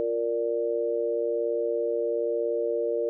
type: chord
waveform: sine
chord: Bb major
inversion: second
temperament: equal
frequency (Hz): 349.2 / 466.2 / 587.3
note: F4 / Bb4 / D5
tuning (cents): 0 / 0 / 0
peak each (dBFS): -32 / -26 / -30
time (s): 0-3.09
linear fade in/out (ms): 0
effects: none